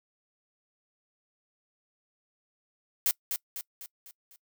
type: noise with echo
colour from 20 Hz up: blue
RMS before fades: -25 dBFS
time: 3.06-3.11 s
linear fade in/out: 0 ms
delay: 250 ms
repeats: 5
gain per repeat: -6 dB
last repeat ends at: 4.36 s
effects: noise-tail reverb RT60 0.1 s tail -23 dB re dry